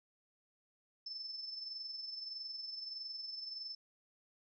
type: tone with amplitude modulation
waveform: sine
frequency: 5274 Hz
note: E8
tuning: in tune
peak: -40 dBFS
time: 1.06-3.75 s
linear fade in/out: 5 ms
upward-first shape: sine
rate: 21.6 Hz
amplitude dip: 50%
effects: none